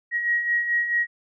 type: beating tone pair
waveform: sine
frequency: 1894 / 1898.6 Hz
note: A#6 / A#6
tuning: +27 / +31 cents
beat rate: 4.6 Hz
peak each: -29 / -21 dBFS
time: 0.11-1.07 s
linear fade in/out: 50 ms
effects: none

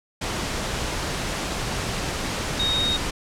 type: tone in noise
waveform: sine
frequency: 3740 Hz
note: A#7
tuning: 5 cents sharp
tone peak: -21 dBFS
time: 2.59-2.97 s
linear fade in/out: 10 ms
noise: pink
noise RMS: -27 dBFS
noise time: 0.21-3.11 s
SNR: +3 dB
effects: low-pass 8000 Hz 12 dB/octave

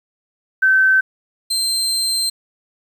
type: tone pair in turn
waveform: sine / 30% pulse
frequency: 1539 / 4137 Hz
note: G6 / C8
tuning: -32 / -20 cents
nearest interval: octave + perfect fourth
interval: 1712 cents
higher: second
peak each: -10 / -14 dBFS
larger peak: first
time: 0.62-1.01 / 1.5-2.3 s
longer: second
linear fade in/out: 10 ms
effects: 8-bit

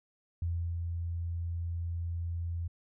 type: tone with ADSR envelope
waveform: sine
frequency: 85 Hz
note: F2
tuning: 46 cents flat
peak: -29 dBFS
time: 0.42-2.68 s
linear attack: 3 ms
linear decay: 340 ms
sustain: -3 dB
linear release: 10 ms
effects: none

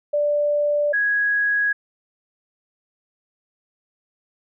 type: tone pair in turn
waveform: sine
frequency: 587.3 / 1661.1 Hz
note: D5 / G#6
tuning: 0 / 0 cents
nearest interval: octave + tritone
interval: 1800 cents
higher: second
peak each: -17 dBFS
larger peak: neither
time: 0.13-0.93 / 0.93-1.73 s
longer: neither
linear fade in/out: 10 ms
effects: none

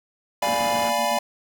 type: band-pass noise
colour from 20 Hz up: pink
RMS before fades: -35 dBFS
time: 0.42-0.9 s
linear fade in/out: 5 ms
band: 150 to 2400 Hz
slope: 12 dB/octave
type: chord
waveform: square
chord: D diminished seventh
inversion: none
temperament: equal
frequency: 587.3 / 698.5 / 830.6 / 987.8 Hz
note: D5 / F5 / Ab5 / Cb6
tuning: 0 / 0 / 0 / 0 cents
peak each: -27 dBFS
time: 0.42-1.19 s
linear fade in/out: 5 ms
type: tone with tremolo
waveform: sine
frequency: 232.2 Hz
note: A#3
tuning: 7 cents flat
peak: -31 dBFS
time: 0.48-1.18 s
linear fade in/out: 5 ms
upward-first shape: square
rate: 7.9 Hz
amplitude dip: 60%
effects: none

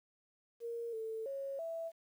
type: tone with pitch steps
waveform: sine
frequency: 466.9 / 444.2 / 549 / 660 Hz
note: A#4 / A4 / C#5 / E5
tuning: +3 / +16 / -17 / +2 cents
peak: -38 dBFS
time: 0.6-1.92 s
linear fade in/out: 50 ms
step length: 330 ms
effects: 11-bit

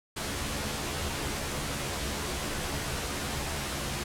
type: noise with comb filter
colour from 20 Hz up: pink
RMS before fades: -33 dBFS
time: 0.16-4.04 s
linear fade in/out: 10 ms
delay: 14 ms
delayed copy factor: +0.65
effects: low-pass 11000 Hz 12 dB/octave

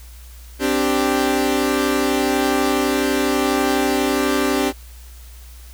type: chord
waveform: sawtooth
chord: C suspended second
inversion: none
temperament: equal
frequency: 261.6 / 293.7 / 392 Hz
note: C4 / D4 / G4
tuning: 0 / 0 / 0 cents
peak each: -17 dBFS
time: 0.59-4.73 s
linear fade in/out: 50 ms
effects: added 60 Hz sine -37 dBFS peak until 5.73 s + white hiss -47 dBFS RMS until 5.73 s

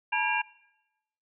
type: tone cluster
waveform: sine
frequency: 866 / 958 / 1628 / 2380 / 2760 Hz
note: A5 / A#5 / G#6 / D7 / F7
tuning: -28 / +47 / -35 / +22 / -21 cents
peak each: -31 dBFS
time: 0.12-0.42 s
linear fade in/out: 10 ms
effects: noise-tail reverb RT60 0.9 s tail -21 dB re dry

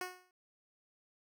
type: tone with exponential decay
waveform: 10% pulse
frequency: 365.2 Hz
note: F#4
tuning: 23 cents flat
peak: -27 dBFS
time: 0.01-0.31 s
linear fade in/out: 2 ms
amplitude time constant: 64 ms
effects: none

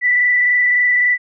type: tone with frequency modulation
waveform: sine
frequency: 1973 Hz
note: B6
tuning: 2 cents flat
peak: -11 dBFS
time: 0.01-1.18 s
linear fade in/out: 50 ms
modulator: 23.6 Hz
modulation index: 1.1
effects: none

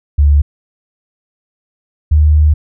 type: tone pair in turn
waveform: sine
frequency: 72.3 / 75.88 Hz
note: D2 / D#2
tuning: -27 / -43 cents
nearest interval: minor second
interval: 84 cents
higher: second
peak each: -5 dBFS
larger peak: neither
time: 0.18-0.42 / 2.11-2.54 s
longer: second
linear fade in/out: 10 ms
effects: none

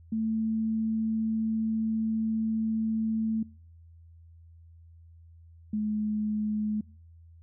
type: tone pair in turn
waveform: sine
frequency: 221.3 / 212.6 Hz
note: A3 / G#3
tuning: +10 / +41 cents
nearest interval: minor second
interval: 69 cents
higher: first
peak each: -26 dBFS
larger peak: neither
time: 0.12-3.43 / 5.73-6.81 s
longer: first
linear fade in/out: 5 ms
effects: noise-tail reverb RT60 0.5 s tail -25 dB re dry + added 83 Hz sine -50 dBFS peak until 7.42 s

